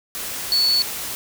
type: tone in noise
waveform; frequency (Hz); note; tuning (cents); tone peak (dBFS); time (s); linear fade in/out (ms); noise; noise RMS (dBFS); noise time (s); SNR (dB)
sine; 4435; C#8; 0; -15; 0.52-0.82; 0; white; -29; 0.15-1.15; +11
effects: none